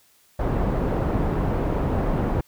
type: low-pass noise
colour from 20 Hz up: pink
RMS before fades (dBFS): -23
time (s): 0.39-2.41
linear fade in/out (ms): 5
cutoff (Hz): 800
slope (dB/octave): 12
effects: white hiss -59 dBFS RMS until 2.47 s